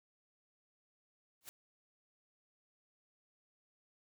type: noise with exponential growth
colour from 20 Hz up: white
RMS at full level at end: -45 dBFS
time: 1.41-1.49 s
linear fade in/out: 0 ms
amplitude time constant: 17 ms
effects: none